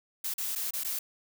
blue noise with dropouts, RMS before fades -33 dBFS, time 0.24-0.99 s, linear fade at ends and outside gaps 5 ms, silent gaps 0.34-0.38 / 0.553-0.558 / 0.708-0.735 / 0.836-0.846 s, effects none

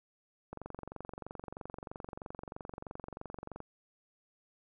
click train, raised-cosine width 1 ms, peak -28 dBFS, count 72, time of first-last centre 0.53-3.604 s, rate 23.1 Hz, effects none

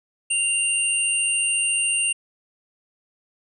sine tone pair together, 2780 / 8826 Hz, F7 / C#9, -9 / -9 cents, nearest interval octave + minor sixth, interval 2000 cents, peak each -22 / -22 dBFS, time 0.3-2.13 s, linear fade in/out 10 ms, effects none

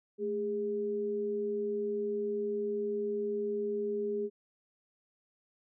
sine tone pair together, 217.4 / 410 Hz, A3 / G#4, -21 / -22 cents, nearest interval major seventh, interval 1099 cents, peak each -39 / -31 dBFS, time 0.18-4.3 s, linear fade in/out 50 ms, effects none

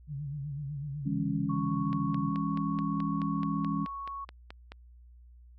sine tone with vibrato, 143.2 Hz, D3, 43 cents flat, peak -34 dBFS, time 0.07-2.33 s, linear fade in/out 50 ms, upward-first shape sine, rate 8 Hz, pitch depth 92 cents each way
sine chord, C# minor, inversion first, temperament equal with one note detuned, 164.81 / 203.8 / 277.2 Hz, E3 / G#3 / C#4, 0 / -32 / 0 cents, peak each -33 dBFS, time 1.05-3.86 s, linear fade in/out 20 ms
sine tone, 1108.7 Hz, C#6, in tune, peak -36 dBFS, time 1.49-4.25 s, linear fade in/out 10 ms
click train, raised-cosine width 0.3 ms, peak -27 dBFS, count 14, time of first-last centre 1.93-4.72 s, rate 4.66 Hz
effects added 60 Hz sine -51 dBFS peak until 5.58 s

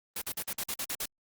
white noise bursts, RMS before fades -34 dBFS, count 9, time 0.16-1.057 s, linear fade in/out 5 ms, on 57 ms, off 48 ms, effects Opus 32 kbps

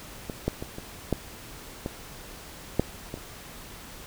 clicks, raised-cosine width 2 ms, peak -18 / -11 / -20 / -23 / -10 / -16 / -7 / -20 / -29 dBFS, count 9, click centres 0.298 / 0.48 / 0.625 / 0.784 / 1.127 / 1.861 / 2.796 / 3.141 / 3.175 s, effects pink hiss -44 dBFS RMS until 4.06 s

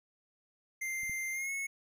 square tone with pitch glide, 2093 to 2192 Hz, C7 to C#7, 0 to -20 cents, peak -35 dBFS, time 0.81-1.67 s, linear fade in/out 10 ms, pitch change +80 cents, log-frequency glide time 1.32-1.52 s
clicks, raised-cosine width 5 ms, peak -44 / -37 dBFS, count 2, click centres 1.033 / 1.096 s
effects none

